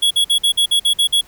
square tone bursts, 3351 Hz, G#7, 15 cents sharp, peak -12 dBFS, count 9, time 0.02-1.212 s, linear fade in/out 10 ms, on 88 ms, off 50 ms, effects pink hiss -47 dBFS RMS until 1.27 s

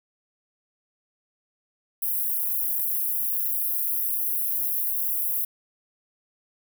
white high-pass noise, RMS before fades -26 dBFS, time 2.02-5.45 s, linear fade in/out 5 ms, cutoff 11000 Hz, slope 48 dB/octave, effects none

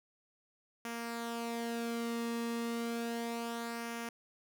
sawtooth tone with flanger, 233.1 Hz, A#3, in tune, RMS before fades -38 dBFS, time 0.85-4.09 s, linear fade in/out 2 ms, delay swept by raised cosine 0.24 to 1.34 ms, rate 0.32 Hz, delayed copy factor -0.5, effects none

